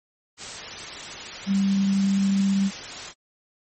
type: tone in noise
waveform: sine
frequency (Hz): 196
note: G3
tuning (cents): 0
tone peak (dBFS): -18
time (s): 1.46-2.71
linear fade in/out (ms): 50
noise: white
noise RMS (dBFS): -35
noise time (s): 0.37-3.14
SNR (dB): +14
effects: MP3 32 kbps